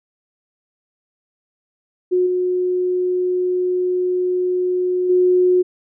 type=tone with level steps; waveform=sine; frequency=363.2 Hz; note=F#4; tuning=32 cents flat; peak=-13 / -16 / -11 dBFS; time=2.11-5.63 s; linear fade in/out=20 ms; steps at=2.26 / 5.09 s; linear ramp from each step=10 ms; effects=none

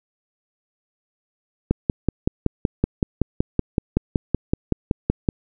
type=click train; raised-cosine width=3 ms; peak=-4 dBFS; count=20; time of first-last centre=1.71-5.288 s; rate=5.31 Hz; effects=none

